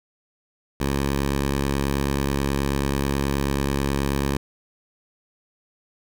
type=tone; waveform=10% pulse; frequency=69.3 Hz; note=C#2; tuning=in tune; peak=-13 dBFS; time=0.8-4.37 s; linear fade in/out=5 ms; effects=none